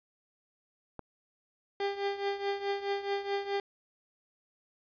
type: click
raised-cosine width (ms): 1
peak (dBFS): -26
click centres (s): 0.993
type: tone with tremolo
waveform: 30% pulse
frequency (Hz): 399.5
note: G4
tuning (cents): +33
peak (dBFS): -25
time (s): 1.8-3.6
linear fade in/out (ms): 2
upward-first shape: triangle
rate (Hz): 4.7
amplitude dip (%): 80
effects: resampled to 11025 Hz + 10-bit